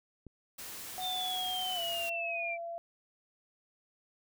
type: click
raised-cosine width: 3 ms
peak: -35 dBFS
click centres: 0.267 s
type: noise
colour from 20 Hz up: white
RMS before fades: -44 dBFS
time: 0.58-2.1 s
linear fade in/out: 10 ms
type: tone with pitch glide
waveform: sine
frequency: 740 to 678.6 Hz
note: F#5 to F5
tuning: 0 to -50 cents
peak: -37 dBFS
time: 0.98-2.78 s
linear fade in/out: 0 ms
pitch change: -150 cents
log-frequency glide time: 1.74-1.8 s
type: linear sweep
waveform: sine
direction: down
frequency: 3633 to 2320 Hz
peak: -34 dBFS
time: 1-2.58 s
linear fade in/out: 50 ms
effects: none